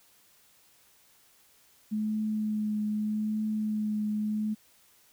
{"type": "tone with vibrato", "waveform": "sine", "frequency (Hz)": 213.4, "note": "G#3", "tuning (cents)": 47, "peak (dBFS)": -27, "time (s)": [1.91, 4.55], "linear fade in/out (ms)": 20, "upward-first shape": "triangle", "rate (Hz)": 0.81, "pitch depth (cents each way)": 19, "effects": ["white hiss -62 dBFS RMS until 5.12 s"]}